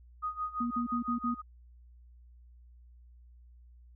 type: tone with tremolo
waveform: sine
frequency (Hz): 1244.5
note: D#6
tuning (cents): 0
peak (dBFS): -30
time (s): 0.22-1.42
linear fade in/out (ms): 20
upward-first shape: sine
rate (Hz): 5.9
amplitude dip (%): 85
type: tone bursts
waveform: sine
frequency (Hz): 238.8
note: A#3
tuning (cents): +42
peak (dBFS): -30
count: 5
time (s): 0.6-1.346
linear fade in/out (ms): 10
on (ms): 110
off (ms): 49
effects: added 60 Hz sine -53 dBFS peak until 3.95 s